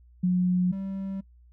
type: tone pair in turn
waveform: sine / triangle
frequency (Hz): 180.8 / 193.74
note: F#3 / G3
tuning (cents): -40 / -20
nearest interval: minor second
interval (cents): 120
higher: second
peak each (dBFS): -20 / -28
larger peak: first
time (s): 0.23-0.72 / 0.72-1.21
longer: neither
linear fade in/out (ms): 10
effects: noise-tail reverb RT60 0.1 s tail -22 dB re dry + added 60 Hz sine -52 dBFS peak until 1.52 s